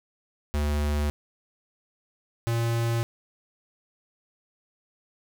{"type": "tone pair in turn", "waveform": "square", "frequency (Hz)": [73.8, 116.21], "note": ["D2", "A#2"], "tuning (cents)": [9, -5], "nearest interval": "minor sixth", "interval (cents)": 786, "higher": "second", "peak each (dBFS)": -24, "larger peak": "neither", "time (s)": [[0.54, 1.1], [2.47, 3.03]], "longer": "neither", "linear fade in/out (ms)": 0, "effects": []}